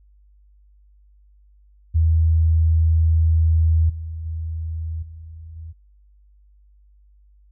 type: tone with level steps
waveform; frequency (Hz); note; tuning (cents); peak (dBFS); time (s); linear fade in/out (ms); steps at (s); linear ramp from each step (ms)
sine; 80.9; E2; -32; -13 / -27 / -24 / -35 / -32; 1.94-5.73; 20; 3.89 / 4.25 / 5.02 / 5.56; 10
effects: added 50 Hz sine -50 dBFS peak until 7.51 s